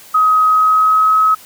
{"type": "tone with pitch glide", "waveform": "sine", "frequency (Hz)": [1264, 1279.4], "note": ["D#6", "D#6"], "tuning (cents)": [27, 48], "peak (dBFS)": -8, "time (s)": [0.14, 1.35], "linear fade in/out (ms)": 10, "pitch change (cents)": 21, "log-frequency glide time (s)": [0.47, 1.17], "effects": ["white hiss -40 dBFS RMS until 1.45 s"]}